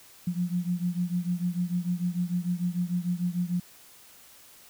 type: beating tone pair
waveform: sine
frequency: 174.61 / 181.31 Hz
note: F3 / F#3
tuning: 0 / -35 cents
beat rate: 6.7 Hz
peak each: -28 / -30 dBFS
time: 0.27-3.6 s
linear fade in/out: 5 ms
effects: white hiss -53 dBFS RMS until 4.69 s

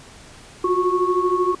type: tone cluster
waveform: sine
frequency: 355.4 / 368.3 / 1102 Hz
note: F4 / F#4 / C#6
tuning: +30 / -8 / -11 cents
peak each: -21 dBFS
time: 0.64-1.55 s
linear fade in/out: 5 ms
effects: pink hiss -44 dBFS RMS until 1.6 s + resampled to 22050 Hz

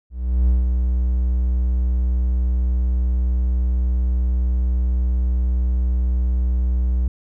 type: tone with ADSR envelope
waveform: triangle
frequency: 61.74 Hz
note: B1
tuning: in tune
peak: -10 dBFS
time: 0.1-7.08 s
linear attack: 380 ms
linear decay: 160 ms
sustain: -4 dB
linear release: 4 ms
effects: none

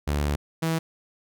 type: tone pair in turn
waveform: sawtooth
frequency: 73 / 162.7 Hz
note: D2 / E3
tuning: -10 / -22 cents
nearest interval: octave + major second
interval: 1388 cents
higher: second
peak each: -19 dBFS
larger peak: neither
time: 0.07-0.36 / 0.62-0.79 s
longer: first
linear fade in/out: 10 ms
effects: none

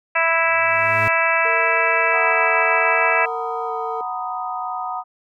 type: harmonic tone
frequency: 329.6 Hz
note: E4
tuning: in tune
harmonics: 2 / 3 / 4 / 5 / 6 / 7 / 8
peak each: -23 / -23 / -23 / -23 / -23 / -23 / -23 dBFS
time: 0.15-3.26 s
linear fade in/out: 10 ms
type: tone with exponential growth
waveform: 40% pulse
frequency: 107.3 Hz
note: A2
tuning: 43 cents flat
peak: -22 dBFS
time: 0.25-1.08 s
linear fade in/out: 0 ms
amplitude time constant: 180 ms
type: tone with vibrato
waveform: triangle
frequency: 453.9 Hz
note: A#4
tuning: 46 cents flat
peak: -26 dBFS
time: 1.45-4.01 s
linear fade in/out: 2 ms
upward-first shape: square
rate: 0.67 Hz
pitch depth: 14 cents each way
type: chord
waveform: sine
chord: B major seventh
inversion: second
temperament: equal with one note detuned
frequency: 740 / 932.3 / 995.2 / 1244.5 Hz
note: F#5 / A#5 / B5 / D#6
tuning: 0 / 0 / +13 / 0 cents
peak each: -27 / -31 / -32 / -28 dBFS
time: 2.11-5.04 s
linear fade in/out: 50 ms
effects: none

